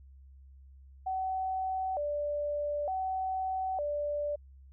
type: tone with vibrato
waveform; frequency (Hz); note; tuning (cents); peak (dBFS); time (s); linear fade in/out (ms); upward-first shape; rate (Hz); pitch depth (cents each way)
sine; 666; E5; +18; -30; 1.06-4.36; 10; square; 0.55; 220
effects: added 67 Hz sine -51 dBFS peak until 4.72 s